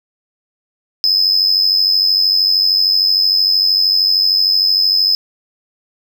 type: tone with amplitude modulation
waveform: triangle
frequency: 5100 Hz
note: D#8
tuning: 42 cents sharp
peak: -6 dBFS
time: 1.04-5.15 s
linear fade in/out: 0 ms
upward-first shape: sine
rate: 93.1 Hz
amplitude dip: 70%
effects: none